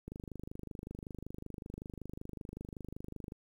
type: click train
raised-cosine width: 3 ms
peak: -30 dBFS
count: 83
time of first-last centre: 0.08-3.321 s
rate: 25.3 Hz
effects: 10-bit

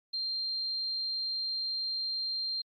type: tone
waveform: sine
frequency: 4177 Hz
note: C8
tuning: 4 cents flat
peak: -31 dBFS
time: 0.13-2.62 s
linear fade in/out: 10 ms
effects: AAC 32 kbps

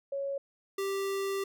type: tone pair in turn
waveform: sine / square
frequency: 554.4 / 392 Hz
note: C#5 / G4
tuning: 0 / 0 cents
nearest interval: tritone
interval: 600 cents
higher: first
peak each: -31 / -31 dBFS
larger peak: neither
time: 0.12-0.38 / 0.78-1.44 s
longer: second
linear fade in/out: 5 ms
effects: none

